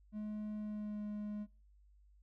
triangle tone with pitch glide, 211.9 to 209 Hz, G#3 to G#3, +35 to +11 cents, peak -37 dBFS, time 0.12-1.47 s, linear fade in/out 50 ms, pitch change -24 cents, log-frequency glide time 0.56-1.03 s, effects noise-tail reverb RT60 0.4 s tail -26 dB re dry + added 50 Hz sine -62 dBFS peak until 2.22 s

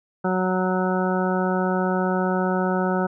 harmonic tone, 185 Hz, F#3, in tune, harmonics 1 / 2 / 3 / 4 / 5 / 7 / 8, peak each -23 / -26 / -28 / -29 / -30 / -31 / -32 dBFS, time 0.24-3.07 s, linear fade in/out 10 ms, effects none

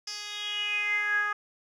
10% pulse tone with band-pass filter sweep, 415.3 Hz, G#4, in tune, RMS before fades -30 dBFS, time 0.07-1.33 s, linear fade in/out 5 ms, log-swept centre 5000 to 1400 Hz, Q 8.3, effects none

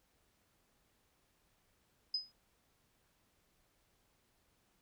sine tone with exponential decay, 5030 Hz, D#8, 18 cents sharp, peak -30 dBFS, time 2.14-2.32 s, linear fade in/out 5 ms, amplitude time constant 38 ms, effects pink hiss -75 dBFS RMS until 4.81 s

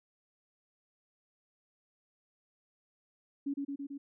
sine tone with echo, 280.4 Hz, C#4, 20 cents sharp, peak -31 dBFS, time 3.46-3.54 s, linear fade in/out 10 ms, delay 110 ms, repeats 4, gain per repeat -2 dB, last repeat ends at 3.98 s, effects none

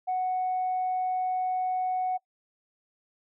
sine tone, 740 Hz, F#5, in tune, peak -24 dBFS, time 0.07-2.18 s, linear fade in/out 20 ms, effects noise-tail reverb RT60 0.1 s tail -23 dB re dry + tanh soft clip ceiling -22 dBFS

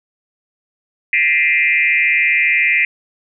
sine tone with frequency modulation, 2230 Hz, C#7, 10 cents sharp, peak -11 dBFS, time 1.13-2.85 s, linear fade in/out 2 ms, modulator 153 Hz, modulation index 2.1, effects none

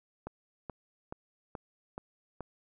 click train, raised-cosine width 1 ms, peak -25 dBFS, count 6, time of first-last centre 0.27-2.407 s, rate 2.34 Hz, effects none

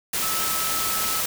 sine tone in noise, 1302 Hz, E6, 22 cents flat, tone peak -30 dBFS, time 0.22-1.21 s, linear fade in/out 5 ms, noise white, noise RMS -25 dBFS, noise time 0.13-1.26 s, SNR -8 dB, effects none

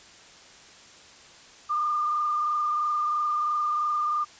sine tone with frequency modulation, 1205 Hz, D6, 44 cents sharp, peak -23 dBFS, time 1.69-4.25 s, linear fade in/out 20 ms, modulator 23 Hz, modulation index 0.88, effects white hiss -50 dBFS RMS until 4.39 s + resampled to 16000 Hz

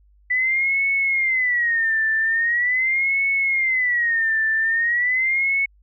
sine tone with vibrato, 1975.5 Hz, B6, in tune, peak -17 dBFS, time 0.3-5.66 s, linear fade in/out 10 ms, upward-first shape sine, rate 0.42 Hz, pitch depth 190 cents each way, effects added 50 Hz sine -52 dBFS peak until 5.82 s

